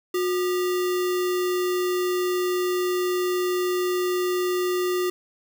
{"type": "tone with sample-and-hold", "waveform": "sine", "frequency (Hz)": 361.9, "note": "F#4", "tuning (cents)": -38, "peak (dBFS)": -21, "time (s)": [0.14, 5.1], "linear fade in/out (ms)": 5, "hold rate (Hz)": 1575, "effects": []}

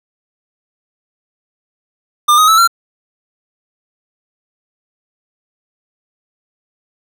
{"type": "tone with pitch steps", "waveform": "square", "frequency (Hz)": [1200, 1253.1, 1308.6, 1366.5], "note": ["D6", "D#6", "E6", "F6"], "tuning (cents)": [37, 12, -13, -38], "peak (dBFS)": -7, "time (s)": [2.28, 2.676], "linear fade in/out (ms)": 10, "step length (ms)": 99, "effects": []}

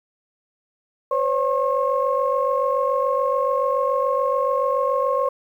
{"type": "tone cluster", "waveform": "sine", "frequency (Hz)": [512, 559, 1079], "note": ["C5", "C#5", "C#6"], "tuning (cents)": [-38, 14, -47], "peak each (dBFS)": -22, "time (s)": [1.11, 5.29], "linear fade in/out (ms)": 5, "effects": ["tanh soft clip ceiling -8 dBFS", "9-bit"]}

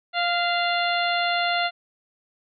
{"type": "harmonic tone with a mistuned harmonic", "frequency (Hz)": 698.5, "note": "F5", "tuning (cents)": 0, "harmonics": [1, 2, 3, 4, 5, 6], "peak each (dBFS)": [-24, -27, -29, -30, -31, -32], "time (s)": [0.13, 1.71], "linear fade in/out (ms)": 50, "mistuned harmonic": 3, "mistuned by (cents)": -29, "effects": []}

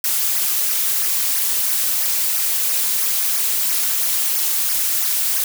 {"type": "noise with flanger", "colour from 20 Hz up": "blue", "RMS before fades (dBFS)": -19, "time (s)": [0.04, 5.44], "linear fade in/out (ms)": 2, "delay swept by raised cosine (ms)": [0.25, 6.25], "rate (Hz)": 3, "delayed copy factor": -0.9, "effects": []}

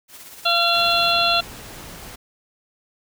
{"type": "noise with tremolo", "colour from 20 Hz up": "white", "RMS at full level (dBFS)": -39, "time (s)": [0.08, 1.15], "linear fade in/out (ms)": 50, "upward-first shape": "triangle", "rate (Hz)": 17, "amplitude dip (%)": 50}
{"type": "harmonic tone", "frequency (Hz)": 685, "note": "F5", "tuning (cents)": -34, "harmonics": [1, 2, 4, 5, 6], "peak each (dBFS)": [-22, -22, -22, -22, -22], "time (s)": [0.45, 1.41], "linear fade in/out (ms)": 10}
{"type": "noise", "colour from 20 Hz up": "pink", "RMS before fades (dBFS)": -38, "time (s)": [0.74, 2.16], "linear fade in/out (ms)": 10}
{"effects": []}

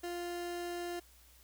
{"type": "tone", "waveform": "30% pulse", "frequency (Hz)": 349.2, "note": "F4", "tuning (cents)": 0, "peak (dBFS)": -35, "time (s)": [0.03, 1], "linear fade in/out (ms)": 10, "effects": ["added 60 Hz sine -62 dBFS peak until 1.43 s", "white hiss -63 dBFS RMS until 1.43 s"]}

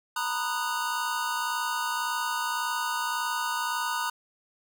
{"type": "chord", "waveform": "square", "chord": "B major seventh", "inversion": "third", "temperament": "just", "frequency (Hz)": [926, 987.8, 1234.7, 1481.6], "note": ["A#5", "B5", "D#6", "F#6"], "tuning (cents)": [-12, 0, -14, 2], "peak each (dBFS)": [-34, -34, -34, -34], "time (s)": [0.16, 4.1], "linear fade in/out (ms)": 5, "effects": []}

